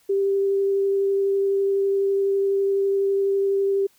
sine tone with vibrato, 393.9 Hz, G4, 8 cents sharp, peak -18 dBFS, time 0.09-3.87 s, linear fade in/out 10 ms, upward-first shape triangle, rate 12 Hz, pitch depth 10 cents each way, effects white hiss -60 dBFS RMS until 3.98 s

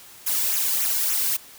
blue noise with flanger, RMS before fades -23 dBFS, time 0.26-1.37 s, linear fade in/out 10 ms, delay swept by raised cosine 0.21 to 1.61 ms, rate 3.5 Hz, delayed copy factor -0.7, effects white hiss -46 dBFS RMS until 1.58 s

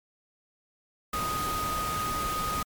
sine tone in noise, 1244.5 Hz, D#6, in tune, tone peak -29 dBFS, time 1.13-2.63 s, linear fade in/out 5 ms, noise pink, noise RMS -34 dBFS, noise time 1.13-2.63 s, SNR +2 dB, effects MP3 96 kbps

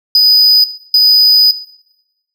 triangle tone bursts at uneven times, 4978 Hz, D#8, in tune, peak -3 dBFS, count 2, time 0.15-0.64 / 0.94-1.51 s, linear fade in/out 2 ms, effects noise-tail reverb RT60 0.9 s tail -17 dB re dry

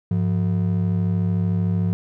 triangle ring-modulated tone, 138.59 Hz, C#3, in tune, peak -13 dBFS, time 0.11-1.93 s, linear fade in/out 0 ms, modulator 36.7 Hz, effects none

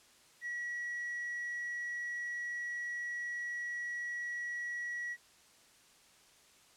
sine tone with tanh clipping, 1926 Hz, B6, 44 cents flat, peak -37 dBFS, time 0.41-5.17 s, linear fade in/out 50 ms, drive 1 dB, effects white hiss -63 dBFS RMS until 6.76 s + low-pass 9000 Hz 12 dB/octave

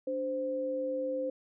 sine tone pair together, 291.8 / 520 Hz, D4 / C5, -11 / -11 cents, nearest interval minor seventh, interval 1000 cents, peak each -38 / -31 dBFS, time 0.07-1.3 s, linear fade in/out 5 ms, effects none

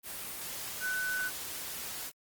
sine tone in noise, 1500 Hz, F#6, 23 cents sharp, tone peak -31 dBFS, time 0.8-1.31 s, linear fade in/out 50 ms, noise white, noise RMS -40 dBFS, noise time 0.03-2.12 s, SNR +6 dB, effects Opus 24 kbps

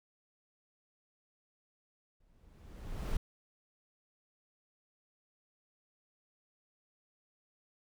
brown noise with exponential growth, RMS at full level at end -31 dBFS, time 2.2-3.17 s, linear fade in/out 5 ms, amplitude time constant 210 ms, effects none

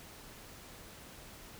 silence, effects pink hiss -52 dBFS RMS until 1.59 s

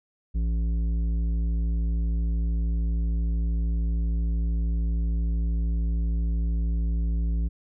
triangle tone with tanh clipping, 56.5 Hz, A1, 47 cents sharp, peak -24 dBFS, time 0.34-7.49 s, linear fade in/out 20 ms, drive 14 dB, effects none

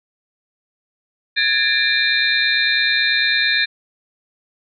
sine tone cluster, 1667 / 1796 / 2383 / 3662 / 4100 Hz, G#6 / A6 / D7 / A#7 / C8, +6 / +35 / +25 / -32 / -36 cents, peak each -21 dBFS, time 1.36-3.66 s, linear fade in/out 20 ms, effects none

